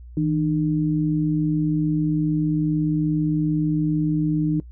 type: tone pair together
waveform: sine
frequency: 160.46 / 302.9 Hz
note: E3 / D#4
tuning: -46 / -46 cents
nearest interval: major seventh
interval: 1100 cents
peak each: -21 dBFS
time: 0.17-4.6 s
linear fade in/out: 2 ms
effects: noise-tail reverb RT60 0.1 s tail -21 dB re dry + added 60 Hz sine -38 dBFS peak until 4.71 s